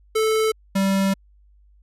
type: tone pair in turn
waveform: square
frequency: 438 / 194.43 Hz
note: A4 / G3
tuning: -8 / -14 cents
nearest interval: octave + major second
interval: 1406 cents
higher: first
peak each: -18 dBFS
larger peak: neither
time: 0.15-0.52 / 0.75-1.14 s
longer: second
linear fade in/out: 10 ms
effects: added 50 Hz sine -51 dBFS peak until 1.82 s + resampled to 32000 Hz